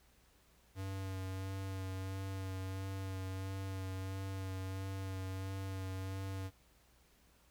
square tone with vibrato, 95.5 Hz, G2, 45 cents flat, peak -40 dBFS, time 0.75-6.51 s, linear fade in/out 50 ms, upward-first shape sine, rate 1.5 Hz, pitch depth 19 cents each way, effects added 60 Hz sine -70 dBFS peak until 7.5 s + pink hiss -69 dBFS RMS until 7.5 s

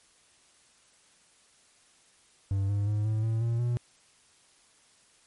triangle tone with pitch steps, 98 / 101.46 / 105.03 / 108.74 / 112.57 / 116.54 / 120.65 Hz, G2 / G#2 / G#2 / A2 / A2 / A#2 / B2, 0 / -40 / +20 / -20 / +40 / 0 / -40 cents, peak -23 dBFS, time 2.51-3.77 s, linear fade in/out 0 ms, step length 180 ms, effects white hiss -62 dBFS RMS until 5.26 s + MP3 48 kbps

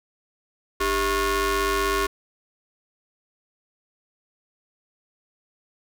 sawtooth ring-modulated tone, 348 Hz, F4, 6 cents flat, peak -14 dBFS, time 0.8-2.07 s, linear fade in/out 10 ms, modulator 744 Hz, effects none

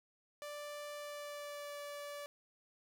sawtooth tone with pitch glide, 587.3 to 578.9 Hz, D5 to D5, 0 to -25 cents, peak -40 dBFS, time 0.42-2.26 s, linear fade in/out 0 ms, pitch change -25 cents, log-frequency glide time 0.95-1.79 s, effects none

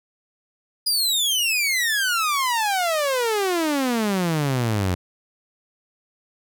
sawtooth exponential sweep, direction down, 4978 to 87.1 Hz, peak -16 dBFS, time 0.86-4.95 s, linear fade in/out 10 ms, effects none

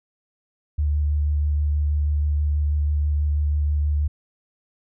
sine tone with vibrato, 74 Hz, D2, 14 cents sharp, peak -18 dBFS, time 0.78-4.08 s, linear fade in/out 10 ms, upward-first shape square, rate 6.2 Hz, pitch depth 11 cents each way, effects none

